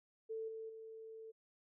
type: tone with level steps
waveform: sine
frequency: 444.6 Hz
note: A4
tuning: 18 cents sharp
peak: -40 / -44 / -49 dBFS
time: 0.29-1.32 s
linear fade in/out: 20 ms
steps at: 0.48 / 0.69 s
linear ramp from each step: 5 ms
effects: none